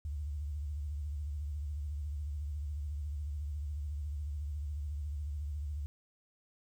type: tone with vibrato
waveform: sine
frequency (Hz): 73.42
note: D2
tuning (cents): 0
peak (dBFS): -35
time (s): 0.05-5.86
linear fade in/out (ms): 0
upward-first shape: triangle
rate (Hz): 14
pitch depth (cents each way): 140
effects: 11-bit